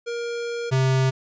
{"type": "tone pair in turn", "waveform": "square", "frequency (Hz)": [471.2, 131.73], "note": ["A#4", "C3"], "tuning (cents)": [19, 12], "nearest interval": "octave + minor seventh", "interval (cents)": 2207, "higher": "first", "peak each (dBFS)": [-27, -18], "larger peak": "second", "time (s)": [[0.06, 0.71], [0.71, 1.11]], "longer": "first", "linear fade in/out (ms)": 20, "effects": ["resampled to 16000 Hz"]}